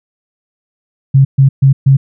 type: tone bursts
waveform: sine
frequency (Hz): 135.8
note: C#3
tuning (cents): -35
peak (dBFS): -3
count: 4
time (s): 1.14-1.97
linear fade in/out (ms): 10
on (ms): 110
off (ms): 130
effects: none